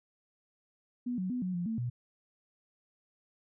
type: tone with pitch steps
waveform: sine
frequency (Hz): 245.3 / 185.2 / 248.9 / 183.4 / 174.7 / 224.1 / 121.6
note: B3 / F#3 / B3 / F#3 / F3 / A3 / B2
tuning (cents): -12 / +2 / +14 / -15 / +1 / +32 / -26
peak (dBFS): -31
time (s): 1.06-1.9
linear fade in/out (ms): 10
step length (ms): 120
effects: none